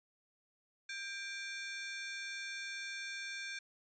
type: ring-modulated tone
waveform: sawtooth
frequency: 1973 Hz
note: B6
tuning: 2 cents flat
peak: -34 dBFS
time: 0.89-3.59 s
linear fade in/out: 5 ms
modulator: 379 Hz
effects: resampled to 16000 Hz